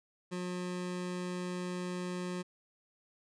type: tone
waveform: 25% pulse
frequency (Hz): 180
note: F#3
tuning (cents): -47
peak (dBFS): -32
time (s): 0.31-2.43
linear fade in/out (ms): 20
effects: resampled to 22050 Hz